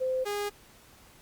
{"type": "tone pair in turn", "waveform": ["sine", "sawtooth"], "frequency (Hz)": [517, 410.3], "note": ["C5", "G#4"], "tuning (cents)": [-21, -21], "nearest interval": "major third", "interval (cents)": 400, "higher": "first", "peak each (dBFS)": [-26, -26], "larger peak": "neither", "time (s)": [[0, 0.25], [0.25, 0.5]], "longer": "neither", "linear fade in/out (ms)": 20, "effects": ["pink hiss -56 dBFS RMS until 1.21 s", "Opus 48 kbps"]}